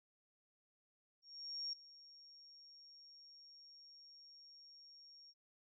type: tone with ADSR envelope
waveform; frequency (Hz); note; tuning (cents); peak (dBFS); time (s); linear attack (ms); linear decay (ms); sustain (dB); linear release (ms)
sine; 5550; F8; -12; -39; 1.22-5.34; 510; 4; -19; 45
effects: none